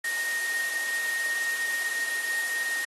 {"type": "tone in noise", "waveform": "sine", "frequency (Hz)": 1858, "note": "A#6", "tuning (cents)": -6, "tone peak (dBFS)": -27, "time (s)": [0.04, 2.85], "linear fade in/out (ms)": 5, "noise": "white", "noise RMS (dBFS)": -35, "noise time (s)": [0.04, 2.85], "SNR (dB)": 5, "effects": ["high-pass 400 Hz 12 dB/octave", "AAC 32 kbps"]}